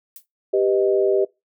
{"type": "noise with exponential decay", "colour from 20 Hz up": "violet", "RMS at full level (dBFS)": -35, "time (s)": [0.16, 0.26], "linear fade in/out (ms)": 1, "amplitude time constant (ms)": 20}
{"type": "chord", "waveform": "sine", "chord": "G augmented", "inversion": "none", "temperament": "equal with one note detuned", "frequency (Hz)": [392, 492.5, 622.3], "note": ["G4", "B4", "D#5"], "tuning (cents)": [0, -5, 0], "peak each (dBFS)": [-17, -23, -22], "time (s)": [0.53, 1.25], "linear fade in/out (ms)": 10}
{"effects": ["noise-tail reverb RT60 0.2 s tail -22 dB re dry"]}